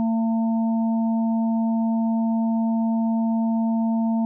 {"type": "harmonic tone", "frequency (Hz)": 226, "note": "A3", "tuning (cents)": 47, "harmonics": [1, 3, 4], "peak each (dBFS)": [-19, -32, -34], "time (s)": [0, 4.25], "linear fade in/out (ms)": 0, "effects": []}